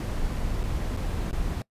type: noise with dropouts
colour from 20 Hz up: brown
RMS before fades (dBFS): -28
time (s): 0-1.62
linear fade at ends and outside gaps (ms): 1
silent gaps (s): 0.633-0.637 / 0.966-0.971 / 1.312-1.329
effects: noise-tail reverb RT60 0.1 s tail -22 dB re dry + resampled to 32000 Hz